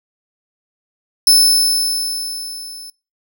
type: tone with level ramp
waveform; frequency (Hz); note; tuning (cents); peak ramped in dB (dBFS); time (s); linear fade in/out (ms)
sawtooth; 5260; E8; -5; -3 to -29; 1.27-2.9; 2
effects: noise-tail reverb RT60 0.3 s tail -25 dB re dry